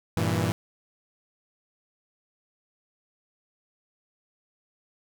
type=chord; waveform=sawtooth; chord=E diminished; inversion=first; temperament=equal; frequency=98 / 116.54 / 164.81 Hz; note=G2 / Bb2 / E3; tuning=0 / 0 / 0 cents; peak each=-24 / -24 / -24 dBFS; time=0.17-0.52 s; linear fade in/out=0 ms; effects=none